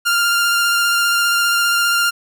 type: tone with vibrato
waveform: sawtooth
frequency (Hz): 1396.9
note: F6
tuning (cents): 0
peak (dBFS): -10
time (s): 0.05-2.11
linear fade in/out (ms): 20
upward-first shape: square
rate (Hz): 15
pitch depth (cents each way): 10
effects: none